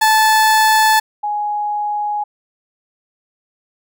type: tone pair in turn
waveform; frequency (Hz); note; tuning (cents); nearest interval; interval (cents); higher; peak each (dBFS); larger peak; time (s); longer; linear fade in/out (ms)
30% pulse / sine; 872 / 832.9; A5 / G#5; -16 / +5; minor second; 79; first; -7 / -17; first; 0.01-1 / 1.23-2.24; second; 10
effects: none